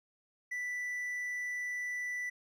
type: tone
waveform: triangle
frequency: 1975.5 Hz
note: B6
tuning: in tune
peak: -33 dBFS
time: 0.51-2.3 s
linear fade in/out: 10 ms
effects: none